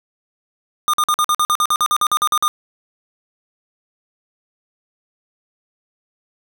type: tone bursts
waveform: square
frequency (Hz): 1215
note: D#6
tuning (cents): -42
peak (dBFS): -14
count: 16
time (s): 0.88-2.48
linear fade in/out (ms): 0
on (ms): 55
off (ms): 48
effects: none